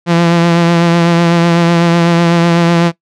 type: tone with vibrato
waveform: sawtooth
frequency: 170 Hz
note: F3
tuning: 46 cents flat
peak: -3 dBFS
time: 0.06-2.92 s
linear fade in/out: 50 ms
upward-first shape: triangle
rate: 8 Hz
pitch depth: 31 cents each way
effects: noise-tail reverb RT60 0.1 s tail -19 dB re dry + low-pass 5000 Hz 12 dB/octave